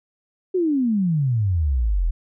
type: exponential sweep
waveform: sine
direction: down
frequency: 382.3 to 38.68 Hz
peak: -17 dBFS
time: 0.54-2.11 s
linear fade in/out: 10 ms
effects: none